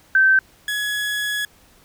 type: tone pair in turn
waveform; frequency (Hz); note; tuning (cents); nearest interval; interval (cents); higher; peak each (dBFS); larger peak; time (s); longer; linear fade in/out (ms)
sine / 30% pulse; 1549 / 1683.2; G6 / G#6; -21 / +23; minor second; 144; second; -11 / -19; first; 0.15-0.39 / 0.68-1.45; second; 2
effects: pink hiss -53 dBFS RMS until 1.84 s